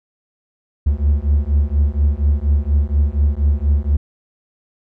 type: beating tone pair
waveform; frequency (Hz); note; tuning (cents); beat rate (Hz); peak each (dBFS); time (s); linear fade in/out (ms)
triangle; 70.3 / 74.5; C#2 / D2; +25 / +25; 4.2; -14; 0.86-3.97; 10
effects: none